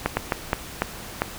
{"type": "slowing click train", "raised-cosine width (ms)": 0.5, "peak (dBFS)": -5, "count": 6, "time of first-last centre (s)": [0.06, 1.219], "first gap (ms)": 110, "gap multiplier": 1.38, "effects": ["pink hiss -38 dBFS RMS until 1.38 s"]}